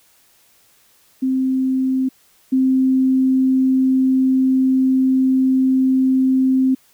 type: tone pair in turn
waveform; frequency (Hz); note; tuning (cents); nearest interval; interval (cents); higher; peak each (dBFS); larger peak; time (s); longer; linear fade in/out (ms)
sine; 261.6 / 261.6; C4 / C4; 0 / 0; unison; 0; neither; -15 / -12; second; 1.22-2.09 / 2.52-6.75; second; 10
effects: white hiss -55 dBFS RMS until 6.93 s